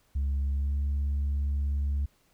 sine tone with pitch glide, 69.3 to 70.8 Hz, C#2 to C#2, 0 to +37 cents, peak -23 dBFS, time 0.15-2.06 s, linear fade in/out 10 ms, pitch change +37 cents, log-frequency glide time 0.52-0.75 s, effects tanh soft clip ceiling -24 dBFS + pink hiss -67 dBFS RMS until 2.33 s

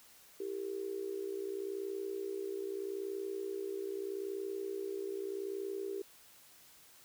sine tone with amplitude modulation, 393.1 Hz, G4, 5 cents sharp, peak -33 dBFS, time 0.4-6.02 s, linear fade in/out 5 ms, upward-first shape sine, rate 60.8 Hz, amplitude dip 80%, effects white hiss -60 dBFS RMS until 7.04 s

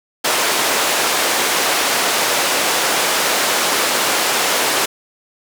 pink band-pass noise, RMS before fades -17 dBFS, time 0.24-4.86 s, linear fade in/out 10 ms, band 480 to 12000 Hz, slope 12 dB/octave, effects none

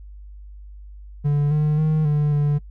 triangle tone with pitch steps, 145.3 / 151.1 / 155.5 / 148.2 / 146.1 Hz, D3 / D3 / D#3 / D3 / D3, -18 / +50 / -1 / +16 / -9 cents, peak -14 dBFS, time 1.24-2.59 s, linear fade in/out 20 ms, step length 270 ms, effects noise-tail reverb RT60 0.1 s tail -22 dB re dry + added 50 Hz sine -37 dBFS peak until 2.7 s

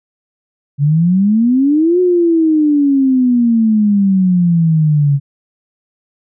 sine exponential two-way sweep, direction up then down, 138.59 to 366.3 to 138.59 Hz, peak -8 dBFS, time 0.78-5.2 s, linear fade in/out 50 ms, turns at 2 s, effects none

